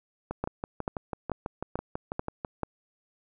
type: two click trains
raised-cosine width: 1 ms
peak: -18 / -15 dBFS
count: 14 / 6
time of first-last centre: 0.31-2.448 / 0.44-2.633 s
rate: 6.08 / 2.28 Hz
effects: none